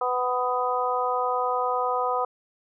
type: harmonic tone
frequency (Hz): 249.5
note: B3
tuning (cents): +18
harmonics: 2 / 3 / 4 / 5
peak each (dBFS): -28 / -28 / -28 / -28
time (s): 0.01-2.25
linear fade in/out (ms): 5
effects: none